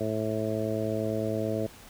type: harmonic tone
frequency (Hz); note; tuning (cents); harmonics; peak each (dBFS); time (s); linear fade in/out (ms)
108.9; A2; -17; 1 / 2 / 3 / 4 / 5 / 6; -34 / -34 / -34 / -34 / -34 / -34; 0-1.67; 10
effects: pink hiss -50 dBFS RMS until 1.89 s